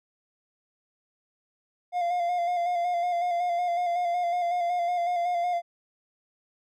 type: tone with vibrato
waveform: triangle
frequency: 702 Hz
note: F5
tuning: 9 cents sharp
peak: -22 dBFS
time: 1.92-5.62 s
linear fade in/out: 50 ms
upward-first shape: square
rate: 5.4 Hz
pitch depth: 29 cents each way
effects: none